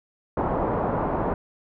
white low-pass noise, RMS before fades -25 dBFS, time 0.37-1.34 s, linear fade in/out 2 ms, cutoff 940 Hz, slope 24 dB/octave, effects none

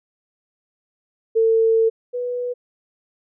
sine tone pair in turn, 450 / 491.1 Hz, A4 / B4, +39 / -10 cents, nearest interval major second, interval 151 cents, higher second, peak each -13 / -22 dBFS, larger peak first, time 1.35-1.9 / 2.13-2.54 s, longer first, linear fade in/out 20 ms, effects none

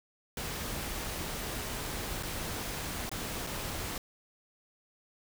pink noise with dropouts, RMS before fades -37 dBFS, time 0.37-3.98 s, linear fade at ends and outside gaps 2 ms, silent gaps 2.227-2.232 / 3.094-3.115 / 3.467-3.47 s, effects none

